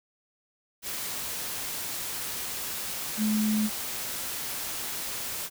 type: tone in noise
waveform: sine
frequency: 214.4 Hz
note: A3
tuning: 45 cents flat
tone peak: -23 dBFS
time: 3.17-3.7 s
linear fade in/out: 50 ms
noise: white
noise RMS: -34 dBFS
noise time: 0.82-5.5 s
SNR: +8 dB
effects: none

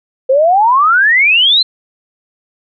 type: exponential sweep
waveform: sine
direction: up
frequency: 509 to 4186 Hz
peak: -6 dBFS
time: 0.29-1.63 s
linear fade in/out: 10 ms
effects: none

